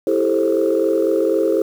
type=chord; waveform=sine; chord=A minor seventh; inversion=second; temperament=just; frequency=330 / 396 / 440 / 528 Hz; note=E4 / G4 / A4 / C5; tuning=+2 / +18 / 0 / +16 cents; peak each=-19 dBFS; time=0.07-1.62 s; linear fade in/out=2 ms; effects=tanh soft clip ceiling -7 dBFS + 7-bit